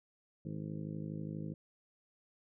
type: harmonic tone with a mistuned harmonic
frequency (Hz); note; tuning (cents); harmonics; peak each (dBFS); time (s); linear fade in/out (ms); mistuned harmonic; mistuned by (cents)
52.3; G#1; +13; 2 / 3 / 4 / 5 / 6 / 7 / 8 / 9 / 10; -49 / -41 / -45 / -53 / -47 / -59 / -54 / -61 / -56; 0.45-1.54; 5; 10; -15
effects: none